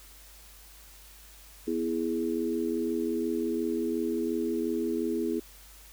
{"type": "chord", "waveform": "sine", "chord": "E major", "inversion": "second", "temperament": "equal", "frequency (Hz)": [246.9, 329.6, 415.3], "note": ["B3", "E4", "G#4"], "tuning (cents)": [0, 0, 0], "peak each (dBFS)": [-32, -30, -32], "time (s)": [1.67, 5.4], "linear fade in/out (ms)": 10, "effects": ["added 50 Hz sine -53 dBFS peak until 5.92 s", "white hiss -53 dBFS RMS until 5.92 s"]}